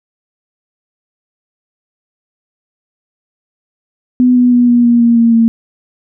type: tone with pitch steps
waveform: sine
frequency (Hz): 249.8 / 246.6 / 243.5 / 240.5 / 237.4 / 234.4 / 231.5 / 228.5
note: B3 / B3 / B3 / B3 / A#3 / A#3 / A#3 / A#3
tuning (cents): +20 / -2 / -24 / -46 / +32 / +10 / -12 / -34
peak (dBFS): -5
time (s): 4.2-5.48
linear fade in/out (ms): 0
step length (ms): 160
effects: none